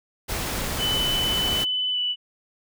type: noise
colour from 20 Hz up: pink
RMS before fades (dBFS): -28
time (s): 0.28-1.65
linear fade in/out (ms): 20
type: tone with pitch glide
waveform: sine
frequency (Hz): 3007 to 2967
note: F#7 to F#7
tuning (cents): +27 to +4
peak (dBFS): -22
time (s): 0.78-2.16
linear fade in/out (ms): 50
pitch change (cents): -23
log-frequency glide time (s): 1.92-1.98
effects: none